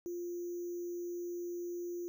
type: tone with sample-and-hold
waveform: sine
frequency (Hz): 349.2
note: F4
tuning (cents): 0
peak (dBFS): -37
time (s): 0.06-2.08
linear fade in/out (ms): 0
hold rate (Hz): 6300
effects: none